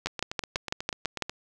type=two click trains; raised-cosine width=0.2 ms; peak=-16 / -10 dBFS; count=11 / 8; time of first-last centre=0.07-1.295 / 0.06-1.223 s; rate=8.16 / 6.02 Hz; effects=none